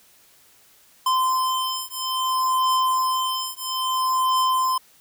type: beating tone pair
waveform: square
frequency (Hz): 1033 / 1033.6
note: C6 / C6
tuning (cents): -22 / -21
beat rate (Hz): 0.6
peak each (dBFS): -24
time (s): 1.06-4.78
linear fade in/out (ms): 5
effects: white hiss -55 dBFS RMS until 5 s